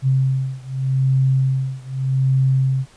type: beating tone pair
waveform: sine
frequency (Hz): 132.3 / 133.13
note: C3 / C3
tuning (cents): +20 / +30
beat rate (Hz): 0.83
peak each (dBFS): -18 / -19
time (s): 0.02-2.86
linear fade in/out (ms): 50
effects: pink hiss -50 dBFS RMS until 2.96 s + resampled to 22050 Hz